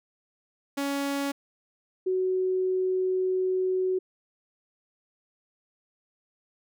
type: tone pair in turn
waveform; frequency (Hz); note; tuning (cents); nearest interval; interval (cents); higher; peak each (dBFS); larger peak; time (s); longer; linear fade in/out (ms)
sawtooth / sine; 280 / 372.3; C#4 / F#4; +18 / +11; perfect fourth; 493; second; -23; neither; 0.77-1.32 / 2.06-3.99; second; 10
effects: none